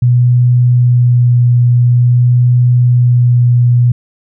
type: tone with vibrato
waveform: sine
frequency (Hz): 122.4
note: B2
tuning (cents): -15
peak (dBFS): -5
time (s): 0.02-3.92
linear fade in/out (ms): 5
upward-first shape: sine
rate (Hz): 0.48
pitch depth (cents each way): 11
effects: none